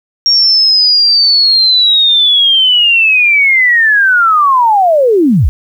sine linear sweep, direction down, 5588 to 43.58 Hz, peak -5 dBFS, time 0.26-5.49 s, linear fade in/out 0 ms, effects 7-bit

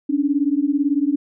sine beating tone pair, 277.1 / 295.1 Hz, C#4 / D4, -1 / +8 cents, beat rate 18 Hz, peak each -19 dBFS, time 0.09-1.16 s, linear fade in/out 10 ms, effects none

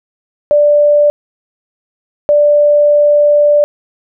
sine tone pair in turn, 588 / 588 Hz, D5 / D5, +2 / +2 cents, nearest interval unison, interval 0 cents, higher neither, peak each -5 dBFS, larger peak neither, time 0.51-1.1 / 2.29-3.64 s, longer second, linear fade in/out 0 ms, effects none

